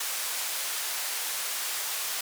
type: band-pass noise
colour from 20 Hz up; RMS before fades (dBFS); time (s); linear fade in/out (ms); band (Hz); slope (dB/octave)
white; -32; 0-2.21; 5; 670 to 14000; 12
effects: none